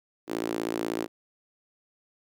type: tone with high-pass filter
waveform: sawtooth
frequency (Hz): 56.3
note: A1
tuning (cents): +40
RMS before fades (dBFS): -31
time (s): 0.27-1.08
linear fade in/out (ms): 50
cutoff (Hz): 330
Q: 3.1
effects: none